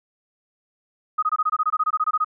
sine tone bursts, 1253 Hz, D#6, 12 cents sharp, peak -17 dBFS, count 16, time 1.18-2.246 s, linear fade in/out 10 ms, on 46 ms, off 22 ms, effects none

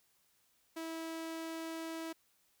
sawtooth tone, 325.7 Hz, E4, 21 cents flat, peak -36 dBFS, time 0.76-2.13 s, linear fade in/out 10 ms, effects white hiss -73 dBFS RMS until 2.6 s

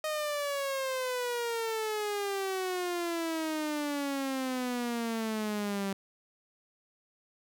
sawtooth exponential sweep, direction down, 622.3 to 194 Hz, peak -27 dBFS, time 0.04-5.93 s, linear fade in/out 2 ms, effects none

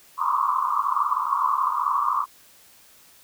pink band-pass noise, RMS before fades -23 dBFS, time 0.17-2.26 s, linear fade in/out 50 ms, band 1000 to 1200 Hz, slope 96 dB/octave, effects white hiss -53 dBFS RMS until 3.23 s

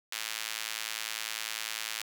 sawtooth tone with high-pass filter, 110 Hz, A2, in tune, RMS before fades -37 dBFS, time 0.12-2.02 s, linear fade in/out 5 ms, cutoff 2400 Hz, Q 0.85, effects 9-bit

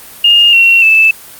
sine tone with pitch steps, 2832 / 2731 / 2633 Hz, F7 / F7 / E7, +23 / -39 / -3 cents, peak -3 dBFS, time 0.24-1.11 s, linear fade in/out 5 ms, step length 290 ms, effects white hiss -33 dBFS RMS until 1.39 s + Opus 32 kbps

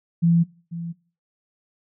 sine tone with echo, 168.8 Hz, E3, 41 cents sharp, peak -14 dBFS, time 0.22-0.44 s, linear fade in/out 20 ms, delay 490 ms, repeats 1, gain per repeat -14 dB, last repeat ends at 0.93 s, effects noise-tail reverb RT60 0.4 s tail -21 dB re dry

